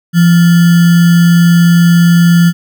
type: tone with sample-and-hold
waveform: sine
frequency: 171.2 Hz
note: F3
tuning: 34 cents flat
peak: -3 dBFS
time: 0.13-2.53 s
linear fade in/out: 50 ms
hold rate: 1575 Hz
effects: none